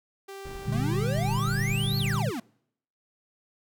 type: tone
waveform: sawtooth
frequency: 392 Hz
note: G4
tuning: in tune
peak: -35 dBFS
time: 0.28-2.23 s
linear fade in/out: 10 ms
type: noise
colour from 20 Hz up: brown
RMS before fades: -40 dBFS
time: 0.45-2.2 s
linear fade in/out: 0 ms
type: chord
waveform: sine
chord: G minor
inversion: first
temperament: equal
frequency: 116.54 / 146.83 / 196 Hz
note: Bb2 / D3 / G3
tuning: 0 / 0 / 0 cents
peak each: -28 / -29 / -33 dBFS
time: 0.66-2.31 s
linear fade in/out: 20 ms
type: exponential two-way sweep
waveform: square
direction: up then down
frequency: 207.7 to 4500 to 207.7 Hz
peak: -31 dBFS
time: 0.72-2.4 s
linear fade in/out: 5 ms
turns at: 1.98 s
effects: noise-tail reverb RT60 0.7 s tail -26 dB re dry